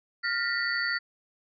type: tone cluster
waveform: sine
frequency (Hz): 1405 / 1816 / 1948 / 4523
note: F6 / A#6 / B6 / C#8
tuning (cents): +10 / -46 / -24 / +34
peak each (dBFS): -31 / -32 / -31 / -33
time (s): 0.23-0.99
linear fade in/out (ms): 20
effects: none